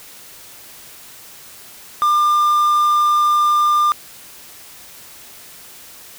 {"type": "tone with quantisation", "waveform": "triangle", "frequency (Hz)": 1198, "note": "D6", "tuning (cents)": 34, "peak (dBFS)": -10, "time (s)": [2.02, 3.92], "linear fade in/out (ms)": 0, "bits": 6, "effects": ["white hiss -40 dBFS RMS until 6.18 s"]}